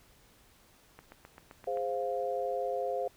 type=click train; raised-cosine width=0.5 ms; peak=-33 dBFS; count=7; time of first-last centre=0.99-1.772 s; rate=7.67 Hz
type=chord; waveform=sine; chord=F minor; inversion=first; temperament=equal with one note detuned; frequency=412 / 523.3 / 698.5 Hz; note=Ab4 / C5 / F5; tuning=-14 / 0 / 0 cents; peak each=-37 / -33 / -35 dBFS; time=1.67-3.08 s; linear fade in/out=5 ms
effects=pink hiss -62 dBFS RMS until 3.16 s